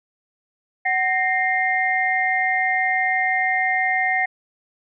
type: tone cluster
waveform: sine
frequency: 749 / 1843 / 2104 Hz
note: F#5 / A#6 / C7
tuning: +21 / -20 / +9 cents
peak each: -22 dBFS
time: 0.85-4.26 s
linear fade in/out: 10 ms
effects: none